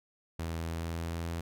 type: tone with pitch glide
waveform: sawtooth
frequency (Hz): 82.41 to 83.95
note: E2 to E2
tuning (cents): 0 to +32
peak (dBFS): -30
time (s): 0.39-1.41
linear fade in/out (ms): 5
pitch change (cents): +32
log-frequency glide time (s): 0.61-1.27
effects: none